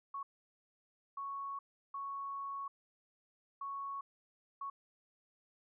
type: tone bursts at uneven times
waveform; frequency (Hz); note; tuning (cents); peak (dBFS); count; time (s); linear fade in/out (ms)
sine; 1108.7; C#6; 0; -39; 5; 0.14-0.23 / 1.17-1.59 / 1.94-2.68 / 3.61-4.01 / 4.61-4.7; 5
effects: none